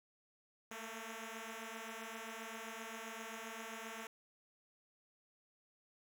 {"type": "beating tone pair", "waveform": "5% pulse", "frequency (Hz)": [220.8, 228.4], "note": ["A3", "A#3"], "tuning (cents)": [6, -35], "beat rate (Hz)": 7.6, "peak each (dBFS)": [-37, -37], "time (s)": [0.71, 4.07], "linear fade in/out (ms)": 2, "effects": []}